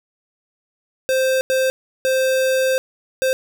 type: tone bursts at uneven times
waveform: square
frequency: 523 Hz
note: C5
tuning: 1 cent flat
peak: -16 dBFS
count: 4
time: 1.09-1.41 / 1.5-1.7 / 2.05-2.78 / 3.22-3.33 s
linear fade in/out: 0 ms
effects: none